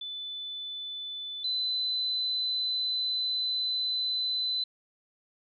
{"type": "tone pair in turn", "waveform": "sine", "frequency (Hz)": [3500, 4022], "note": ["A7", "B7"], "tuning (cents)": [-10, 31], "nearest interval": "major second", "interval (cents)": 241, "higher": "second", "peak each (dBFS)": [-35, -27], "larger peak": "second", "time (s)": [[0.01, 1.44], [1.44, 4.64]], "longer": "second", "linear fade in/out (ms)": 5, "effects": []}